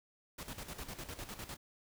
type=noise with tremolo; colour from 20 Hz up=pink; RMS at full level=-44 dBFS; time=0.38-1.57 s; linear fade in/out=10 ms; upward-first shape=square; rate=9.9 Hz; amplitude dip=65%; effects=none